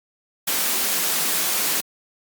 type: high-pass noise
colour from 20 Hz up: white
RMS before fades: -22 dBFS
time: 0.47-1.81 s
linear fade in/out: 10 ms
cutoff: 160 Hz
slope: 96 dB/octave
effects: Opus 48 kbps